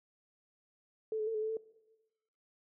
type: tone with pitch steps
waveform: sine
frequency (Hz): 438.6 / 429.1 / 448.3 / 429 / 438.1 / 443.7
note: A4 / A4 / A4 / A4 / A4 / A4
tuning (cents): -6 / -43 / +32 / -44 / -7 / +14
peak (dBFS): -32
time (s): 1.12-1.57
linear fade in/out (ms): 2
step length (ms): 75
effects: noise-tail reverb RT60 1.0 s tail -18 dB re dry